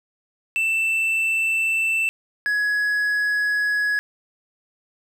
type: tone pair in turn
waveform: triangle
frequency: 2663 / 1677.6 Hz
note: E7 / G#6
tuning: +17 / +17 cents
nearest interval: minor sixth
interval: 800 cents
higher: first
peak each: -17 dBFS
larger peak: neither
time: 0.56-2.09 / 2.46-3.99 s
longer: neither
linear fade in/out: 0 ms
effects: 9-bit